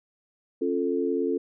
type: chord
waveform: sine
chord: Db augmented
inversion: none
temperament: equal with one note detuned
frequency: 272.1 / 349.2 / 440 Hz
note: Db4 / F4 / A4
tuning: -32 / 0 / 0 cents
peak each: -28 / -28 / -27 dBFS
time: 0.61-1.38 s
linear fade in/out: 10 ms
effects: none